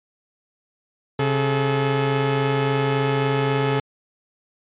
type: tone pair together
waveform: sawtooth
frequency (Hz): 135.19 / 429.2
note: C#3 / A4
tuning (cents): -43 / -43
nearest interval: octave + minor sixth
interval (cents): 2000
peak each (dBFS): -17 / -18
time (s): 1.19-3.8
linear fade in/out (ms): 5
effects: resampled to 8000 Hz